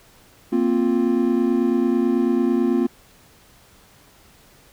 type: chord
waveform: triangle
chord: Bb suspended second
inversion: none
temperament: just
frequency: 233.1 / 262.2 / 349.6 Hz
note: Bb3 / C4 / F4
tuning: 0 / +4 / +2 cents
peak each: -19 dBFS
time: 0.52-2.87 s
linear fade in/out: 10 ms
effects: pink hiss -52 dBFS RMS until 4.72 s